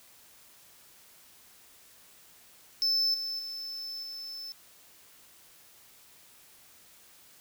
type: tone with level steps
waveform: triangle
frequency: 5270 Hz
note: E8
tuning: 1 cent flat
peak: -23 / -31 / -35 / -37 dBFS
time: 2.82-4.52 s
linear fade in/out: 0 ms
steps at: 3.14 / 3.39 / 4.03 s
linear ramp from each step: 2 ms
effects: white hiss -57 dBFS RMS until 7.4 s